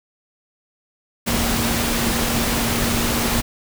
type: tone in noise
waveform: sine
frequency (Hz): 233.3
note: A#3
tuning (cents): +2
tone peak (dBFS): -25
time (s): 1.26-3.42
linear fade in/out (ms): 20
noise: pink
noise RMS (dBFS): -21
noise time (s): 1.26-3.42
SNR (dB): -7
effects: none